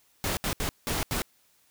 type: noise bursts at uneven times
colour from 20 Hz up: pink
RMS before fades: -29 dBFS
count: 5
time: 0.24-0.37 / 0.44-0.53 / 0.6-0.69 / 0.87-1.03 / 1.11-1.22 s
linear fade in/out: 0 ms
effects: white hiss -65 dBFS RMS until 1.7 s